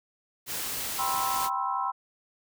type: noise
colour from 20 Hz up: white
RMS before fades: -33 dBFS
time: 0.46-1.5 s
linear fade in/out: 50 ms
type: chord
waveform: sine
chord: C major seventh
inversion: second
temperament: equal with one note detuned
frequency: 784 / 987.8 / 1058.7 / 1318.5 Hz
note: G5 / B5 / C6 / E6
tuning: 0 / 0 / +20 / 0 cents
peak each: -33 / -31 / -31 / -34 dBFS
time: 0.98-1.92 s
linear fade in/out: 20 ms
effects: none